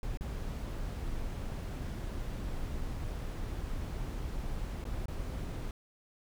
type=noise with dropouts; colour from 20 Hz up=brown; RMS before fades=-37 dBFS; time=0.03-5.71 s; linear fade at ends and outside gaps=1 ms; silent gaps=0.173-0.209 / 4.841-4.852 / 5.057-5.082 s; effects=none